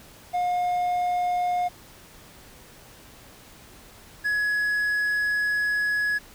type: tone pair in turn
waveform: triangle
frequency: 715 / 1682.5 Hz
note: F5 / G#6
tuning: +41 / +22 cents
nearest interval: octave + minor third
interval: 1481 cents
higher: second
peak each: -20 dBFS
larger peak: neither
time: 0.33-1.69 / 4.24-6.19 s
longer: second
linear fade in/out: 20 ms
effects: pink hiss -49 dBFS RMS until 6.34 s